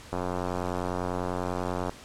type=click train; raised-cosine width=1 ms; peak=-16 dBFS; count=160; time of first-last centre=0.13-1.895 s; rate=90.1 Hz; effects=pink hiss -47 dBFS RMS until 2.04 s + low-pass 9000 Hz 12 dB/octave